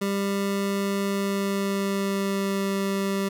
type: tone with pitch glide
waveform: 25% pulse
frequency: 198.4 to 196.12 Hz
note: G3 to G3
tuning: +21 to +1 cents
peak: -20 dBFS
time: 0.01-3.29 s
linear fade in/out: 10 ms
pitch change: -20 cents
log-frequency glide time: 1.05-2.72 s
effects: none